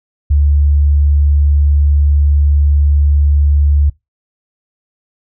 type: tone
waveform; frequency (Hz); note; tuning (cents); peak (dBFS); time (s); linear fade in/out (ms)
sine; 72.4; D2; -24; -7; 0.3-3.9; 10
effects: noise-tail reverb RT60 0.2 s tail -23 dB re dry